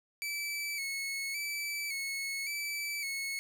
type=tone with vibrato; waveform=sawtooth; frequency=2252 Hz; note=C#7; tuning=27 cents sharp; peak=-31 dBFS; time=0.22-3.39 s; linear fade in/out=0 ms; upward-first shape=square; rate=0.89 Hz; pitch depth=46 cents each way; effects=none